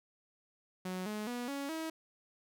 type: tone with pitch steps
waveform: sawtooth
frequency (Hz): 184.4 / 211.8 / 243.3 / 279.5 / 321.1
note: F#3 / G#3 / B3 / C#4 / E4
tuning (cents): -6 / +34 / -26 / +14 / -45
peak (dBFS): -33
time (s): 0.85-1.9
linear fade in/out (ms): 5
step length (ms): 210
effects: none